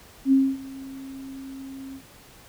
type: tone with ADSR envelope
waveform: sine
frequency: 268.8 Hz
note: C4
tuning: 47 cents sharp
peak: -13 dBFS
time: 0.25-2.02 s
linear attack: 71 ms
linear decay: 250 ms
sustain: -22 dB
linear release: 72 ms
effects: pink hiss -50 dBFS RMS until 2.48 s